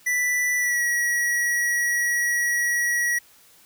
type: tone with pitch glide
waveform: square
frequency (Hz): 1975 to 1917.7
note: B6 to A#6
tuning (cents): 0 to +49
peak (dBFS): -21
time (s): 0.06-3.19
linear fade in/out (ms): 10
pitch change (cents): -51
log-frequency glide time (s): 0.57-0.83
effects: white hiss -54 dBFS RMS until 3.65 s